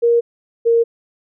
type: tone pair in turn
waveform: sine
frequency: 470 / 463.8 Hz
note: A#4 / A#4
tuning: +14 / -9 cents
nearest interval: unison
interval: 23 cents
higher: first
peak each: -10 dBFS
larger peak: neither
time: 0.02-0.21 / 0.65-0.84 s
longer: neither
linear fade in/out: 20 ms
effects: none